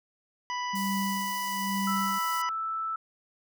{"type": "harmonic tone", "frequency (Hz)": 987.8, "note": "B5", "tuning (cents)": 0, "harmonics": [1, 2, 3, 5, 6], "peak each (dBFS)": [-31, -37, -41, -45, -47], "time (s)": [0.5, 2.49], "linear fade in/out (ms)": 0}
{"type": "tone with tremolo", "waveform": "sine", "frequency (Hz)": 196, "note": "G3", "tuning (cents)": 0, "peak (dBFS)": -28, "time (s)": [0.73, 2.19], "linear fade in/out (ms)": 10, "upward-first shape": "sine", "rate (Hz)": 1.1, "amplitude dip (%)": 90}
{"type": "high-pass noise", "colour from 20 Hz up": "white", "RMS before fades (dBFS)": -40, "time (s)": [0.75, 2.42], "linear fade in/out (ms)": 5, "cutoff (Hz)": 4300, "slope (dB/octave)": 48}
{"type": "tone", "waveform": "sine", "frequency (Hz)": 1318.5, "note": "E6", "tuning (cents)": 0, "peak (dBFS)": -29, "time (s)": [1.87, 2.96], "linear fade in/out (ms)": 5}
{"effects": []}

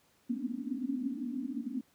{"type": "band-pass noise", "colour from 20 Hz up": "pink", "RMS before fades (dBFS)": -36, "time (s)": [0.29, 1.81], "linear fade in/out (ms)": 10, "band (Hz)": [230, 280], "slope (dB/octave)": 96, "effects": ["pink hiss -68 dBFS RMS until 1.94 s", "high-pass 100 Hz 12 dB/octave"]}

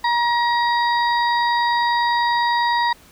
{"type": "harmonic tone", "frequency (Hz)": 950, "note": "A#5", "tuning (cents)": 33, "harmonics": [1, 2, 4, 5], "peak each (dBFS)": [-17, -23, -29, -31], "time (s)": [0.04, 2.93], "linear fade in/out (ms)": 5, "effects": ["pink hiss -49 dBFS RMS until 3.11 s"]}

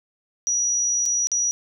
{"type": "tone with dropouts", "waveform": "sine", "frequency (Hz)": 5820, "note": "F#8", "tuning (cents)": -29, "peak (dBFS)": -19, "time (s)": [0.47, 1.51], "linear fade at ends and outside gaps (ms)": 0, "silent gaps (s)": [[1.055, 1.06], [1.271, 1.317]], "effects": []}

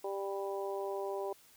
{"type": "harmonic tone", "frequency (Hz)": 197, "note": "G3", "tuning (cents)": 9, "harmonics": [2, 3, 4, 5], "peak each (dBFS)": [-37, -41, -43, -45], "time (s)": [0.04, 1.33], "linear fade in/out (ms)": 5, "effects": ["white hiss -62 dBFS RMS until 1.56 s"]}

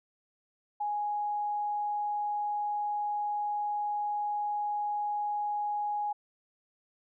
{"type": "tone", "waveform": "sine", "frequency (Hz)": 830.6, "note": "G#5", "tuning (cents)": 0, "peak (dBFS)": -29, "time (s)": [0.8, 6.13], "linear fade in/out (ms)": 10, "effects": []}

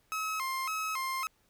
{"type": "tone with vibrato", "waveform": "30% pulse", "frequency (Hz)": 1164, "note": "D6", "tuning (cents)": -16, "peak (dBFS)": -29, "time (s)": [0.12, 1.27], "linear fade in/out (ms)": 0, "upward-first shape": "square", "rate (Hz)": 1.8, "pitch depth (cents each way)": 170, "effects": ["pink hiss -70 dBFS RMS until 1.49 s"]}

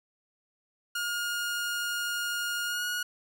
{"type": "tone with pitch glide", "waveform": "sawtooth", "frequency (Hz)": [1424, 1448.9], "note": ["F6", "F#6"], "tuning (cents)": [33, -37], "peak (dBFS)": -26, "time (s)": [0.95, 3.03], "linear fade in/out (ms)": 5, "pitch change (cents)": 30, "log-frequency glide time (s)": [2.65, 2.84], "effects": []}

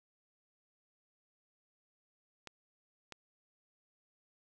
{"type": "clicks", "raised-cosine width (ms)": 0.2, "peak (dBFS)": -28, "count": 2, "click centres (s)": [2.473, 3.123], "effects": []}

